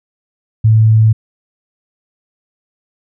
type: tone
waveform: sine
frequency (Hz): 110.2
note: A2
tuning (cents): +3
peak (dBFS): -5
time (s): 0.64-1.13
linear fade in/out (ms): 10
effects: none